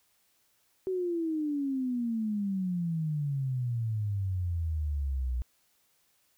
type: exponential sweep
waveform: sine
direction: down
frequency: 380.5 to 59.8 Hz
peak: -28 dBFS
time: 0.87-5.42 s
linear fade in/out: 0 ms
effects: white hiss -70 dBFS RMS until 6.37 s